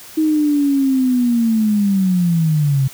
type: linear sweep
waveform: sine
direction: down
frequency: 316.7 to 131.1 Hz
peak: -12 dBFS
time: 0.17-2.88 s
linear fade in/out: 10 ms
effects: white hiss -38 dBFS RMS until 2.93 s